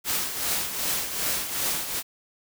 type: noise with tremolo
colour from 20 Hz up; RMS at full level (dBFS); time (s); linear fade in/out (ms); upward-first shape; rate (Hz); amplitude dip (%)
white; -25; 0.04-2.03; 50; triangle; 2.6; 65
effects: none